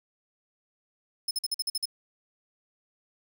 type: tone bursts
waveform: sawtooth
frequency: 5190 Hz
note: E8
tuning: 28 cents flat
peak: -24 dBFS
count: 8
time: 1.28-1.856 s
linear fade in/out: 5 ms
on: 30 ms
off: 48 ms
effects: 11-bit